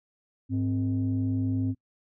sine tone pair together, 103.82 / 261.6 Hz, G#2 / C4, 0 / 0 cents, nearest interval octave + major third, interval 1600 cents, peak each -26 dBFS, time 0.49-1.75 s, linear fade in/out 50 ms, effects noise-tail reverb RT60 0.1 s tail -23 dB re dry + tanh soft clip ceiling -19 dBFS

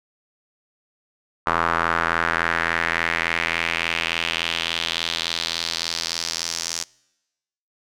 square tone with band-pass filter sweep, 41.75 Hz, E1, 23 cents sharp, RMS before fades -24 dBFS, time 1.46-6.84 s, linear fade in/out 10 ms, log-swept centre 1200 to 6100 Hz, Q 2.7, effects noise-tail reverb RT60 1.0 s tail -26 dB re dry

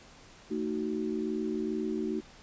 sine chord, D# diminished, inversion second, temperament just, 224 / 311.1 / 373.4 Hz, A3 / D#4 / F#4, +31 / 0 / +16 cents, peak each -34 dBFS, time 0.5-2.21 s, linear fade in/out 20 ms, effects pink hiss -54 dBFS RMS until 2.42 s + resampled to 16000 Hz

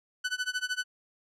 sawtooth tone with tremolo, 1497 Hz, F#6, 20 cents sharp, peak -23 dBFS, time 0.24-0.84 s, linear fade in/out 10 ms, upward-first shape sine, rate 13 Hz, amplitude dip 95%, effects low-pass 8000 Hz 12 dB/octave

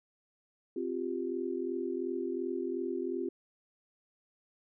sine chord, C suspended fourth, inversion none, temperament equal, 261.6 / 349.2 / 392 Hz, C4 / F4 / G4, 0 / 0 / 0 cents, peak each -38 / -35 / -37 dBFS, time 0.76-3.29 s, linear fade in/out 5 ms, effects none

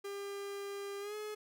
45% pulse tone with pitch glide, 400.2 to 424 Hz, G4 to G#4, +36 to +36 cents, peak -40 dBFS, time 0.04-1.35 s, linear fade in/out 10 ms, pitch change +100 cents, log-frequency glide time 1-1.15 s, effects none

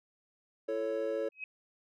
triangle chord, A major, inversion second, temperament equal with one note detuned, 335.8 / 440 / 554.4 Hz, E4 / A4 / C#5, +32 / 0 / 0 cents, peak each -38 / -33 / -32 dBFS, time 0.68-1.29 s, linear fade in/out 10 ms
sine tone with exponential growth, 2541 Hz, D#7, 36 cents sharp, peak -33 dBFS, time 1.32-1.44 s, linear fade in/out 2 ms, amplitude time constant 25 ms
effects none

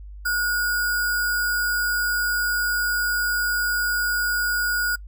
sine tone with sample-and-hold, 1450 Hz, F#6, 35 cents flat, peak -20 dBFS, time 0.25-4.96 s, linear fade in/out 10 ms, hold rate 6300 Hz, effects noise-tail reverb RT60 0.1 s tail -26 dB re dry + added 50 Hz sine -36 dBFS peak until 5.07 s

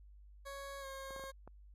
20% pulse tone with pitch glide, 554.4 to 538.6 Hz, C#5 to C#5, 0 to -50 cents, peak -40 dBFS, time 0.45-1.32 s, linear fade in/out 20 ms, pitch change -50 cents, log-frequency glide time 0.8-0.86 s
clicks, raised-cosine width 1 ms, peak -38 dBFS, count 5, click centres 1.107 / 1.163 / 1.196 / 1.239 / 1.476 s
effects added 50 Hz sine -55 dBFS peak until 1.74 s + resampled to 32000 Hz

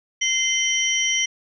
sine tone cluster, 2078 / 3087 / 5810 Hz, C7 / G7 / F#8, -12 / -27 / -32 cents, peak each -23 dBFS, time 0.21-1.26 s, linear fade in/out 10 ms, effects none

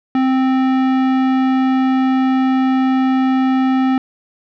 sine tone with tanh clipping, 261.6 Hz, C4, in tune, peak -14 dBFS, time 0.15-3.98 s, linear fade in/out 2 ms, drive 17 dB, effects none

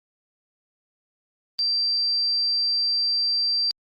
sine tone, 4700 Hz, D8, 1 cent sharp, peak -20 dBFS, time 1.59-3.71 s, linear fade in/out 0 ms, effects Opus 24 kbps

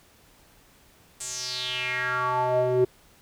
square tone with band-pass filter sweep, 126.1 Hz, B2, 36 cents sharp, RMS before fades -26 dBFS, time 1.2-2.85 s, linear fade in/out 10 ms, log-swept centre 8200 to 380 Hz, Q 4.9, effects pink hiss -57 dBFS RMS until 3.21 s

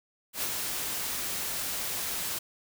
white noise with ADSR envelope, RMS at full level -30 dBFS, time 0.33-2.39 s, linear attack 96 ms, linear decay 45 ms, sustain -3 dB, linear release 10 ms, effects none

